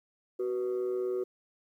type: tone pair together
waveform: sine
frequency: 373.8 / 490 Hz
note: F#4 / B4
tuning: +18 / -14 cents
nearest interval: perfect fourth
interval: 468 cents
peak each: -28 / -34 dBFS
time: 0.39-1.24 s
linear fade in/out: 10 ms
effects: tanh soft clip ceiling -26 dBFS + 11-bit